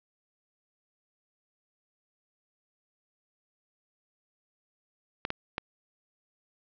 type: clicks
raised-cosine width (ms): 0.3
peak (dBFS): -14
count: 3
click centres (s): 5.251 / 5.304 / 5.581
effects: low-pass 5000 Hz 12 dB/octave